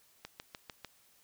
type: click train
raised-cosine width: 0.2 ms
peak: -25 dBFS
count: 5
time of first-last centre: 0.25-0.847 s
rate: 6.7 Hz
effects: white hiss -66 dBFS RMS until 1.23 s

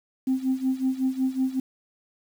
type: tone with tremolo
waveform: sine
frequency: 261.6 Hz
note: C4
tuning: in tune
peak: -18 dBFS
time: 0.27-1.6 s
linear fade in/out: 5 ms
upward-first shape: sine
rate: 5.4 Hz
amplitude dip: 85%
effects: tanh soft clip ceiling -16 dBFS + 8-bit

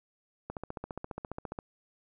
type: click train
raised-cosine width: 1 ms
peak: -23 dBFS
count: 17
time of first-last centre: 0.5-1.588 s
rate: 14.7 Hz
effects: none

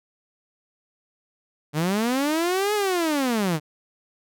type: linear two-way sweep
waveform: sawtooth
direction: up then down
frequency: 142.7 to 426.6 to 144.6 Hz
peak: -17 dBFS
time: 1.73-3.6 s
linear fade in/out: 50 ms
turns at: 2.74 s
effects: none

